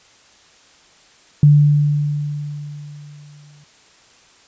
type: tone with exponential decay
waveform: sine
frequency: 146.83 Hz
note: D3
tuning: in tune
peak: -5 dBFS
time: 1.43-3.64 s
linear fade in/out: 2 ms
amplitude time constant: 480 ms
effects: white hiss -50 dBFS RMS until 4.47 s + resampled to 16000 Hz

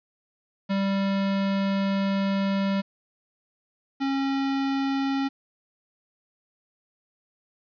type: tone pair in turn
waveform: square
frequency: 196 / 272.6 Hz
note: G3 / C#4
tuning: 0 / -29 cents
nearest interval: tritone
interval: 571 cents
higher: second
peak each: -23 / -24 dBFS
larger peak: first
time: 0.69-2.82 / 4-5.29 s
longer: first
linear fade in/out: 20 ms
effects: resampled to 11025 Hz + 9-bit

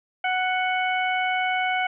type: harmonic tone with a mistuned harmonic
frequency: 740 Hz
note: F#5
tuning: in tune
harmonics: 1 / 2 / 3 / 4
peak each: -24 / -28 / -27 / -34 dBFS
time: 0.24-1.87 s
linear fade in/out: 5 ms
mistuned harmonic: 4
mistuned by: +17 cents
effects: none

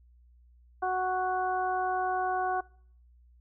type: harmonic tone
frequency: 370 Hz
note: F#4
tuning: in tune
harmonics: 1 / 2 / 3 / 4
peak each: -35 / -28 / -35 / -37 dBFS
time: 0.82-2.61 s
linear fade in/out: 10 ms
effects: noise-tail reverb RT60 0.6 s tail -24 dB re dry + added 60 Hz sine -56 dBFS peak until 3.4 s

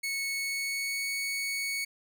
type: tone with pitch glide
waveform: sawtooth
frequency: 2206 to 2223 Hz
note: C#7 to C#7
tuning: -9 to +4 cents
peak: -27 dBFS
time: 0.03-1.85 s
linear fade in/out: 10 ms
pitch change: +13 cents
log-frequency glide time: 0.28-1.07 s
effects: none

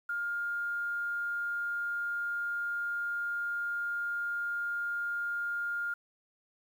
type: tone with quantisation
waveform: sine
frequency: 1410 Hz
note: F6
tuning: 16 cents sharp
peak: -31 dBFS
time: 0.09-5.94 s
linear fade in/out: 5 ms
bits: 10
effects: none

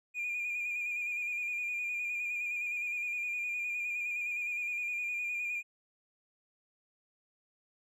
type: tone with vibrato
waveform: triangle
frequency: 2426 Hz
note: D#7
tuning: 44 cents flat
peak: -30 dBFS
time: 0.14-5.63 s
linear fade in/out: 50 ms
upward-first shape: square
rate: 9.7 Hz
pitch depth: 28 cents each way
effects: tanh soft clip ceiling -29 dBFS

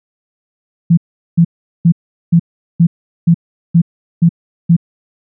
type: tone bursts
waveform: sine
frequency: 168.7 Hz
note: E3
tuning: 40 cents sharp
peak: -4 dBFS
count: 9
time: 0.9-4.766 s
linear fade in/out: 10 ms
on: 74 ms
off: 400 ms
effects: none

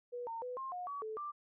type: tone with pitch steps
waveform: sine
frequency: 486.8 / 913 / 497.9 / 1062 / 720 / 1135 / 436.2 / 1180 Hz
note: B4 / A#5 / B4 / C6 / F#5 / C#6 / A4 / D6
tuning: -25 / -36 / +14 / +25 / -47 / +41 / -15 / +8 cents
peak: -39 dBFS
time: 0.12-1.32 s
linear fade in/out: 20 ms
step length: 150 ms
effects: none

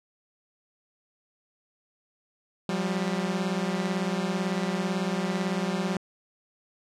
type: beating tone pair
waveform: sawtooth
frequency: 178.7 / 196.7 Hz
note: F3 / G3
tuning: +40 / +6 cents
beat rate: 18 Hz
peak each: -25 dBFS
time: 2.69-5.97 s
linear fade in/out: 2 ms
effects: low-pass 7000 Hz 12 dB/octave

